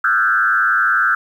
sine tone with frequency modulation, 1453 Hz, F#6, 32 cents flat, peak -12 dBFS, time 0.04-1.15 s, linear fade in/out 5 ms, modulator 109 Hz, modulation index 1.5, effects 8-bit

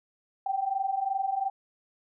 sine tone pair together, 761.2 / 784 Hz, F#5 / G5, +49 / 0 cents, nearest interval minor second, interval 51 cents, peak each -31 / -28 dBFS, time 0.46-1.5 s, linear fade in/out 5 ms, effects none

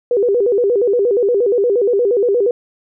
sine tone with vibrato, 440 Hz, A4, in tune, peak -11 dBFS, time 0.11-2.51 s, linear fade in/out 2 ms, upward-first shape square, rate 8.5 Hz, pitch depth 170 cents each way, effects none

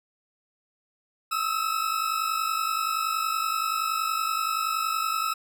40% pulse tone pair together, 1276.4 / 1327 Hz, D#6 / E6, +44 / +11 cents, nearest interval minor second, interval 67 cents, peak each -27 dBFS, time 1.31-5.34 s, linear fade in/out 10 ms, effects none

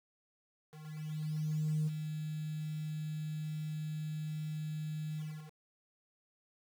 sine tone with ADSR envelope, 154.2 Hz, D#3, 15 cents flat, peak -28 dBFS, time 0.67-5.54 s, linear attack 1200 ms, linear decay 24 ms, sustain -8 dB, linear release 360 ms, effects tanh soft clip ceiling -26 dBFS + 9-bit

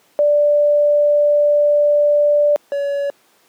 sine / triangle tone pair in turn, 587.3 / 565.8 Hz, D5 / C#5, 0 / +35 cents, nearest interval minor second, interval 65 cents, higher first, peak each -10 / -15 dBFS, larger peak first, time 0.19-2.56 / 2.72-3.1 s, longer first, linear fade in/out 0 ms, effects pink hiss -55 dBFS RMS until 3.48 s + high-pass 300 Hz 12 dB/octave

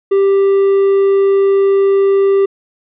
triangle tone, 393.2 Hz, G4, 5 cents sharp, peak -6 dBFS, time 0.11-2.46 s, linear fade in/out 10 ms, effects resampled to 8000 Hz

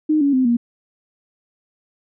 sine tone with pitch steps, 307.5 / 282 / 258.6 / 237.1 Hz, D#4 / C#4 / C4 / A#3, -20 / +30 / -20 / +30 cents, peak -13 dBFS, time 0.09-0.57 s, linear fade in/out 10 ms, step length 120 ms, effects none

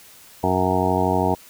harmonic tone, 92.5 Hz, F#2, in tune, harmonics 1 / 2 / 3 / 4 / 5 / 7 / 8 / 9 / 10, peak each -26 / -26 / -26 / -26 / -26 / -26 / -26 / -26 / -26 dBFS, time 0.43-1.35 s, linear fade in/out 10 ms, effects white hiss -47 dBFS RMS until 1.49 s

